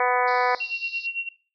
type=harmonic tone; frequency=248.5 Hz; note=B3; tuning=11 cents sharp; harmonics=2 / 3 / 4 / 5 / 6 / 7 / 8 / 9; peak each=-25 / -24 / -25 / -30 / -31 / -30 / -32 / -31 dBFS; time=0-0.55 s; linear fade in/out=2 ms
type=band-pass noise; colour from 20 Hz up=white; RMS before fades=-43 dBFS; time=0.27-1.07 s; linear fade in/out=10 ms; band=3900 to 5100 Hz; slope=96 dB/octave
type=tone with tremolo; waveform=sine; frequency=2739 Hz; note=F7; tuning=34 cents flat; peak=-23 dBFS; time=0.6-1.29 s; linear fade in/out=5 ms; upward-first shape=sine; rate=8.9 Hz; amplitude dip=90%
effects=noise-tail reverb RT60 0.4 s tail -18 dB re dry